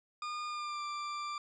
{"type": "tone with pitch glide", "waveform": "40% pulse", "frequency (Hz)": [1215, 1180.4], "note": ["D#6", "D6"], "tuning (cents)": [-42, 8], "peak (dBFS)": -36, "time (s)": [0.22, 1.38], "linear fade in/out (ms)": 2, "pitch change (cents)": -50, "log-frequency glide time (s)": [0.47, 0.83], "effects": ["resampled to 16000 Hz", "13-bit"]}